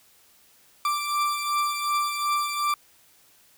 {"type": "beating tone pair", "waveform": "40% pulse", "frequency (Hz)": [1174.7, 1177.4], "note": ["D6", "D6"], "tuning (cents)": [0, 4], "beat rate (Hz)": 2.7, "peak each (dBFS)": [-24, -29], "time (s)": [0.85, 2.74], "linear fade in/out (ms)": 2, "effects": ["white hiss -58 dBFS RMS until 3.57 s"]}